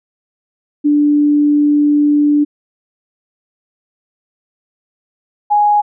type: tone pair in turn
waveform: sine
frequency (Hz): 293.7 / 830.7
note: D4 / G#5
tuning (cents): 0 / 0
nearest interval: octave + tritone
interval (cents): 1800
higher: second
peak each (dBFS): -8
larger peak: neither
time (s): 0.84-2.45 / 5.5-5.82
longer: first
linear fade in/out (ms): 20
effects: none